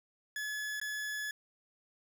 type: tone with dropouts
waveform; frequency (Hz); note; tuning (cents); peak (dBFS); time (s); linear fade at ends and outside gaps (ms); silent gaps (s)
40% pulse; 1707; G#6; +47; -35; 0.36-1.31; 2; 0.8-0.814
effects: none